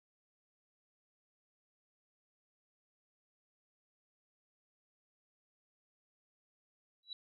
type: tone with exponential growth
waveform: sine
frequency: 3922 Hz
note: B7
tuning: 13 cents flat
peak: -37 dBFS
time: 7.03-7.13 s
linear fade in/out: 2 ms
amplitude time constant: 20 ms
effects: none